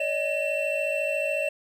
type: tone cluster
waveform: triangle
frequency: 569 / 623 / 2694 Hz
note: C#5 / D#5 / E7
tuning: +45 / +2 / +37 cents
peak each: -27 dBFS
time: 0-1.49 s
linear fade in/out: 5 ms
effects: none